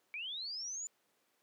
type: linear sweep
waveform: sine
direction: up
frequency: 2267 to 7100 Hz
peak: -39 dBFS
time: 0.14-0.87 s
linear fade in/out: 0 ms
effects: pink hiss -75 dBFS RMS until 1.42 s + high-pass 300 Hz 12 dB/octave